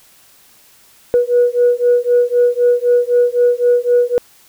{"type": "beating tone pair", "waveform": "sine", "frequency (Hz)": [484.1, 488], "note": ["B4", "B4"], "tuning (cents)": [-35, -21], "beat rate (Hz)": 3.9, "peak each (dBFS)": -12, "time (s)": [1.14, 4.18], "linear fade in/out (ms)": 0, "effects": ["tanh soft clip ceiling -4 dBFS", "white hiss -48 dBFS RMS until 4.48 s"]}